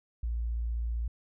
sine tone, 57.7 Hz, A#1, 17 cents flat, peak -29 dBFS, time 0.23-1.08 s, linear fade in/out 5 ms, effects none

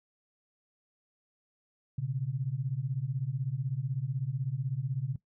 sine beating tone pair, 123.2 / 139.2 Hz, B2 / C#3, -4 / +8 cents, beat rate 16 Hz, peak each -34 / -32 dBFS, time 1.98-5.16 s, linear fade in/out 5 ms, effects noise-tail reverb RT60 0.1 s tail -18 dB re dry

